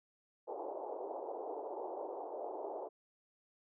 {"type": "band-pass noise", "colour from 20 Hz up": "pink", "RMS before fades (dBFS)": -43, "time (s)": [0.47, 2.89], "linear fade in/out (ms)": 20, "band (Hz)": [360, 890], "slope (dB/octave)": 48, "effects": []}